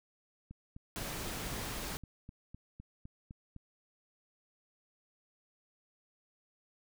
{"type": "click train", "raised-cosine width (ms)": 5, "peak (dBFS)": -35, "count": 13, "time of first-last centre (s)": [0.51, 3.563], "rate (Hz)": 3.93}
{"type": "noise", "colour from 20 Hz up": "pink", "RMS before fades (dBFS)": -40, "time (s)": [0.96, 1.97], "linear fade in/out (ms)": 0}
{"effects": []}